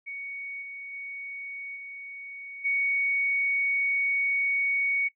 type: tone with level steps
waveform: sine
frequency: 2233 Hz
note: C#7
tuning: 12 cents sharp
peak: -34 / -37 / -35 / -38 / -23 dBFS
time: 0.06-5.09 s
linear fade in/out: 20 ms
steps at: 0.61 / 0.92 / 1.75 / 2.64 s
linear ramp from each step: 20 ms
effects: noise-tail reverb RT60 0.1 s tail -18 dB re dry